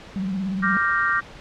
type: tone with vibrato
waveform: sine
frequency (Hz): 190.9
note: G3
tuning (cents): -46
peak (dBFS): -23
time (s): 0.16-0.77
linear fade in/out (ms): 0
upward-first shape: sine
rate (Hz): 17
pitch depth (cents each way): 81
type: chord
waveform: sine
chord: G minor seventh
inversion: second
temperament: equal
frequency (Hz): 1174.7 / 1396.9 / 1568 / 1864.7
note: D6 / F6 / G6 / Bb6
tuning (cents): 0 / 0 / 0 / 0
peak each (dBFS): -24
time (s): 0.62-1.21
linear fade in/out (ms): 20
effects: pink hiss -42 dBFS RMS until 1.4 s + low-pass 4000 Hz 12 dB/octave

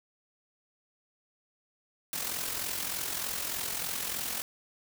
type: noise with amplitude modulation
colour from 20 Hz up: white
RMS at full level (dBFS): -32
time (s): 2.13-4.42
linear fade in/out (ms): 0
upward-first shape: sine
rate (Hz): 43.3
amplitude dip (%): 55
effects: none

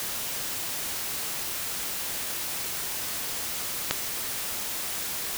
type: click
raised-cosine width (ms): 0.2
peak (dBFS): -5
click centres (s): 3.91
effects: white hiss -32 dBFS RMS until 5.37 s

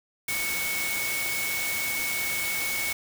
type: tone in noise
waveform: sine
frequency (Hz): 2217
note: C#7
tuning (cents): 0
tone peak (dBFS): -29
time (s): 0.28-2.93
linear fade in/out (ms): 5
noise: white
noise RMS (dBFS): -31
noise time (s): 0.28-2.93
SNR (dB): -1
effects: none

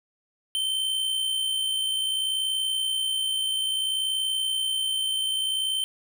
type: tone with amplitude modulation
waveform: square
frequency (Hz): 3100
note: G7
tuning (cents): -20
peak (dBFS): -23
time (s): 0.55-5.84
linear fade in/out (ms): 0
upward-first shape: sine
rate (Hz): 60.6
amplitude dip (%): 40
effects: none

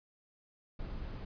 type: noise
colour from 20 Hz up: brown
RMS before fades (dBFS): -41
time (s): 0.79-1.25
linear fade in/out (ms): 5
effects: resampled to 11025 Hz

